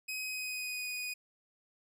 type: tone with pitch glide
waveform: sawtooth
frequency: 2527 to 2479 Hz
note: D#7 to D#7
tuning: +26 to -7 cents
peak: -33 dBFS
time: 0.08-1.14 s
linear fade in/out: 10 ms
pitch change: -33 cents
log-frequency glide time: 0.22-0.87 s
effects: none